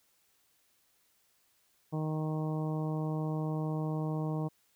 harmonic tone, 155.56 Hz, D#3, in tune, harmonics 1 / 2 / 3 / 4 / 5 / 6 / 7, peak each -32 / -38 / -42 / -44 / -46 / -48 / -49 dBFS, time 1.92-4.49 s, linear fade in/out 20 ms, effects white hiss -71 dBFS RMS until 4.75 s

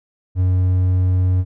triangle tone, 91.8 Hz, F#2, 13 cents flat, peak -11 dBFS, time 0.35-1.45 s, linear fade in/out 50 ms, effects none

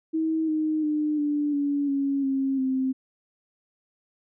sine tone with pitch steps, 319.6 / 310.7 / 302 / 293.6 / 285.4 / 277.4 / 269.7 / 262.2 Hz, D#4 / D#4 / D4 / D4 / D4 / C#4 / C#4 / C4, +47 / -2 / +48 / 0 / -49 / +1 / -47 / +4 cents, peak -22 dBFS, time 0.13-2.93 s, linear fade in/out 20 ms, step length 350 ms, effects none

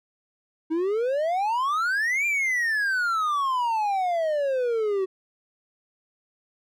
triangle exponential two-way sweep, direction up then down, 311.1 to 2403 to 372.1 Hz, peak -20 dBFS, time 0.7-5.06 s, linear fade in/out 20 ms, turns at 2.26 s, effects none

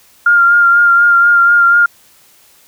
sine tone with vibrato, 1400 Hz, F6, 4 cents sharp, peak -5 dBFS, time 0.26-1.86 s, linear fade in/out 5 ms, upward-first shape sine, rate 4.1 Hz, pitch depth 23 cents each way, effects white hiss -47 dBFS RMS until 2.67 s

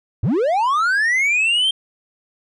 triangle linear sweep, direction up, 77.78 to 3198 Hz, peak -13 dBFS, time 0.23-1.71 s, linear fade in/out 5 ms, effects resampled to 24000 Hz

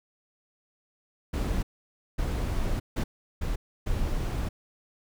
brown noise bursts at uneven times, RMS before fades -28 dBFS, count 5, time 1.33-1.63 / 2.18-2.8 / 2.96-3.04 / 3.41-3.56 / 3.86-4.49 s, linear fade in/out 10 ms, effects none

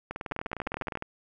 two click trains, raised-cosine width 0.5 ms, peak -16 / -19 dBFS, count 10 / 19, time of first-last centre 0.32-0.954 / 0.11-1.024 s, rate 14.2 / 19.7 Hz, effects none

